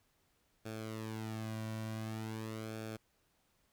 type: tone with flanger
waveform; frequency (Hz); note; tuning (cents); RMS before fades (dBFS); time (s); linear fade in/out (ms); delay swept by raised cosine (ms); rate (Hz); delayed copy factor
sawtooth; 110.3; A2; +5; -42; 0.65-2.97; 10; 1 to 2.4; 0.46; -0.7
effects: pink hiss -75 dBFS RMS until 3.72 s